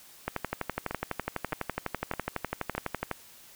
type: two click trains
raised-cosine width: 0.5 ms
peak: -17 / -14 dBFS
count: 4 / 35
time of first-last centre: 0.91-2.75 / 0.28-3.113 s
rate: 1.63 / 12 Hz
effects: white hiss -53 dBFS RMS until 3.55 s